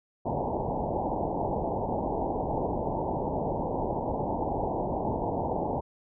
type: low-pass noise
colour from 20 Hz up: white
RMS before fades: -30 dBFS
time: 0.25-5.81 s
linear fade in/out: 10 ms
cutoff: 930 Hz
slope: 96 dB/octave
effects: none

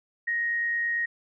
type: tone with amplitude modulation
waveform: sine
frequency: 1874 Hz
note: A#6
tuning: 9 cents sharp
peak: -23 dBFS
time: 0.27-1.06 s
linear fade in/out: 10 ms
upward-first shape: sine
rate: 109 Hz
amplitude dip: 30%
effects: none

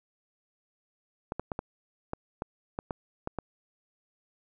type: clicks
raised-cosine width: 1 ms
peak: -18 dBFS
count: 10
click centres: 1.321 / 1.396 / 1.518 / 1.591 / 2.134 / 2.421 / 2.789 / 2.908 / 3.274 / 3.387 s
effects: none

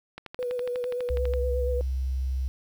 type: click train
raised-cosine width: 0.3 ms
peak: -22 dBFS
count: 15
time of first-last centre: 0.18-1.337 s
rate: 12.1 Hz
type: tone with vibrato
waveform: sine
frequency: 493.9 Hz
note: B4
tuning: in tune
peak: -27 dBFS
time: 0.39-1.81 s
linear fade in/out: 0 ms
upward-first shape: sine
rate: 8.6 Hz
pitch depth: 29 cents each way
type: tone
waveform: sine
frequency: 65.2 Hz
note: C2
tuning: 5 cents flat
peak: -25 dBFS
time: 1.1-2.48 s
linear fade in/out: 0 ms
effects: 9-bit

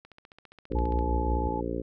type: click train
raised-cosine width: 0.3 ms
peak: -33 dBFS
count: 15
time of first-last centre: 0.05-0.99 s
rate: 14.9 Hz
type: harmonic tone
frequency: 58.27 Hz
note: A#1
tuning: in tune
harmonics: 1 / 2 / 3 / 4 / 5 / 6 / 7 / 8 / 9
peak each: -36 / -41 / -39 / -40 / -35 / -38 / -37 / -38 / -39 dBFS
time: 0.7-1.82 s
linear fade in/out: 10 ms
type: tone with vibrato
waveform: sine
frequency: 63.9 Hz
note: C2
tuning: 40 cents flat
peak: -26 dBFS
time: 0.74-1.48 s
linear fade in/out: 5 ms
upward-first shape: sine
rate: 10 Hz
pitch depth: 50 cents each way
type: tone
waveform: sine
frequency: 860 Hz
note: A5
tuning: 40 cents flat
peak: -32 dBFS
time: 0.75-1.61 s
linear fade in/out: 10 ms
effects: none

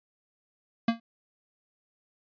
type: tone with exponential decay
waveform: square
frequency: 230.2 Hz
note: A#3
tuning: 22 cents flat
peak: -19 dBFS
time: 0.88-1 s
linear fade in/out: 5 ms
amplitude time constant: 26 ms
effects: resampled to 11025 Hz

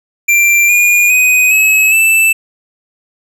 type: tone with pitch steps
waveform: square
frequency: 2363 / 2431 / 2501 / 2572 / 2646 Hz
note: D7 / D#7 / D#7 / E7 / E7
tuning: +10 / -41 / +8 / -43 / +6 cents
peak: -7 dBFS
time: 0.28-2.33 s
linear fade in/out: 10 ms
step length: 410 ms
effects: none

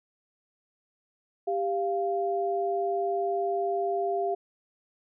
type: tone pair together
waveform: sine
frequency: 395.2 / 695 Hz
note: G4 / F5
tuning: +14 / -9 cents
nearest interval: minor seventh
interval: 977 cents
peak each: -28 dBFS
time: 1.47-4.35 s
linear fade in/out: 10 ms
effects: none

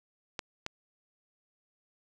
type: clicks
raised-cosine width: 0.2 ms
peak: -17 dBFS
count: 2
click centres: 0.392 / 0.664 s
effects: none

